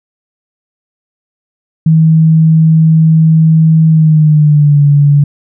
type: tone with pitch glide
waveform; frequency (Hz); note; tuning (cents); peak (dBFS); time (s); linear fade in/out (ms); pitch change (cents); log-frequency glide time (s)
sine; 160 to 144.2; D#3 to D3; +49 to -31; -3; 1.86-5.24; 5; -180; 3.88-4.82
effects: none